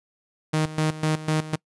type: tone with tremolo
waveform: sawtooth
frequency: 155.7 Hz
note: D#3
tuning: 2 cents sharp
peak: -16 dBFS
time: 0.53-1.56 s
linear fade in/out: 10 ms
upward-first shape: square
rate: 4 Hz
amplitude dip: 80%
effects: noise-tail reverb RT60 0.1 s tail -25 dB re dry + resampled to 24000 Hz